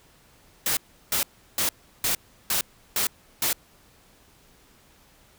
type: noise bursts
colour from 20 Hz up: white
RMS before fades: -24 dBFS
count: 7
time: 0.66-3.53 s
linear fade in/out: 2 ms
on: 110 ms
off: 350 ms
effects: pink hiss -57 dBFS RMS until 5.38 s